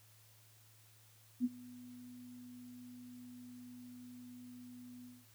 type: tone with ADSR envelope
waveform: sine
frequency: 246.9 Hz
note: B3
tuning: in tune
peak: -28 dBFS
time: 1.4-5.26 s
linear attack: 45 ms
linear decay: 36 ms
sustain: -22 dB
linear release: 210 ms
effects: added 109 Hz sine -65 dBFS peak until 5.34 s + white hiss -66 dBFS RMS until 5.34 s